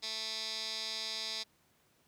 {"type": "tone with band-pass filter", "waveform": "15% pulse", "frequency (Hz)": 220, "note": "A3", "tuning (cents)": 0, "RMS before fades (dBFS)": -39, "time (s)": [0.02, 1.44], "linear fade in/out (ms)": 20, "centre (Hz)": 4500, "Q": 5.2, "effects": ["pink hiss -70 dBFS RMS until 2.07 s", "high-pass 80 Hz 12 dB/octave"]}